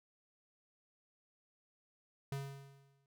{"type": "tone with exponential decay", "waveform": "square", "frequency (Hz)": 138.2, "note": "C#3", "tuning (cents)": -5, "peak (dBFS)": -37, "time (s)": [2.32, 3.06], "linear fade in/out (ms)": 2, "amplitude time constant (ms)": 160, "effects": []}